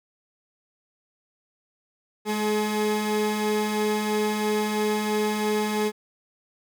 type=tone pair together; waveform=30% pulse; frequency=211.2 / 425.4 Hz; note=G#3 / G#4; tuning=+29 / +42 cents; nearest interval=octave; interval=1213 cents; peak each=-23 dBFS; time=2.25-5.92 s; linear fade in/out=50 ms; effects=none